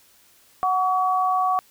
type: tone pair together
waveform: sine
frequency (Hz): 740 / 1132.6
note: F#5 / C#6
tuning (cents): 0 / +37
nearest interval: perfect fifth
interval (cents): 737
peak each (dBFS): -21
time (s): 0.63-1.59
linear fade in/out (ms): 0
effects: white hiss -56 dBFS RMS until 1.7 s